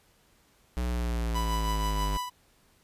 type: linear sweep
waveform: square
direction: down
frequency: 61.5 to 49.86 Hz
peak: -28 dBFS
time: 0.77-2.17 s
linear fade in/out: 0 ms
type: tone with tremolo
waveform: 45% pulse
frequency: 991 Hz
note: B5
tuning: 6 cents sharp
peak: -29 dBFS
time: 1.34-2.3 s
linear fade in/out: 20 ms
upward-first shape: triangle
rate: 6.2 Hz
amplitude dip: 55%
effects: pink hiss -64 dBFS RMS until 2.83 s + resampled to 32000 Hz